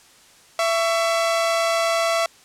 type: tone pair together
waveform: sawtooth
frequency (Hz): 667.7 / 1123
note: E5 / C#6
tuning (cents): +22 / +22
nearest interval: major sixth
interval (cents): 900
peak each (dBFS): -15 / -23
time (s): 0.59-2.26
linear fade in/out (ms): 2
effects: white hiss -51 dBFS RMS until 2.44 s + low-pass 9000 Hz 12 dB/octave